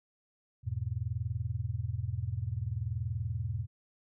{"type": "chord", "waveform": "sine", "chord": "E major", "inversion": "none", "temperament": "equal with one note detuned", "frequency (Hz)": [82.41, 102.99, 123.47], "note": ["E2", "G#2", "B2"], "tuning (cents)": [0, -14, 0], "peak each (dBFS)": [-38, -35, -36], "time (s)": [0.63, 3.67], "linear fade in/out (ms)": 50, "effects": []}